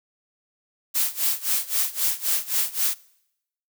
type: noise with tremolo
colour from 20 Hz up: blue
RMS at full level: -21 dBFS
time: 0.94-2.95 s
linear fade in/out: 20 ms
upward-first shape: sine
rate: 3.8 Hz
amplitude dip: 90%
effects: noise-tail reverb RT60 0.8 s tail -23 dB re dry

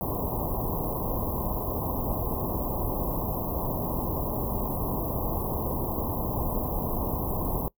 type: band-stop noise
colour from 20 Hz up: pink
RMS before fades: -29 dBFS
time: 0.01-7.68 s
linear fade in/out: 0 ms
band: 1100 to 12000 Hz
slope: 96 dB/octave
effects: noise-tail reverb RT60 0.1 s tail -22 dB re dry

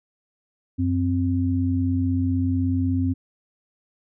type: tone pair together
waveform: sine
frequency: 92.8 / 262.2 Hz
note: F#2 / C4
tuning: +6 / +4 cents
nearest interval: octave + tritone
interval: 1798 cents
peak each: -22 dBFS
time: 0.78-3.14 s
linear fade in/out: 20 ms
effects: none

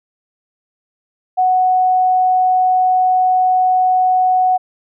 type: tone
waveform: sine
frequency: 740 Hz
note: F#5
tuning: in tune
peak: -10 dBFS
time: 1.37-4.58 s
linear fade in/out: 20 ms
effects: none

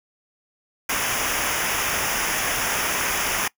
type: noise with comb filter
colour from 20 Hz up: pink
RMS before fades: -24 dBFS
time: 0.89-3.48 s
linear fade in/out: 5 ms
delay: 0.24 ms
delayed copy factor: -0.8
effects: noise-tail reverb RT60 0.1 s tail -23 dB re dry

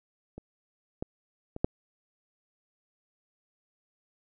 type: clicks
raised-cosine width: 2 ms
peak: -28 / -19 / -24 / -10 dBFS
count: 4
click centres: 0.38 / 1.025 / 1.564 / 1.645 s
effects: none

